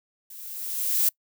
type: noise with level ramp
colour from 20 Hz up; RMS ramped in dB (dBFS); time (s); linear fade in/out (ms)
violet; -43 to -20; 0.3-1.09; 5
effects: noise-tail reverb RT60 0.1 s tail -26 dB re dry